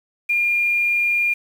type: tone with quantisation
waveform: sine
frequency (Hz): 2409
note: D7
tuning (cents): +43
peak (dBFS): -16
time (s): 0.29-1.34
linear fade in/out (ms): 10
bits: 7
effects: none